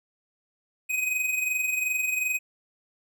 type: tone with amplitude modulation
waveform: square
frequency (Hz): 2511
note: D#7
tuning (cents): +15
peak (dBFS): -23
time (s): 0.89-2.39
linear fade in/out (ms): 20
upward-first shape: sine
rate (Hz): 22.7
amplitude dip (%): 55
effects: none